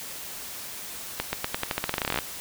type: accelerating click train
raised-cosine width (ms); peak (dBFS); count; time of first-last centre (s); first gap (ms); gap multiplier
0.3; -9; 20; 1.2-2.188; 130; 0.88
effects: white hiss -38 dBFS RMS until 2.4 s